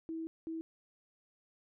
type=tone bursts at uneven times; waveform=sine; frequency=324.8 Hz; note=E4; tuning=26 cents flat; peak=-37 dBFS; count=2; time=0.09-0.27 / 0.47-0.61 s; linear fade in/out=0 ms; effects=none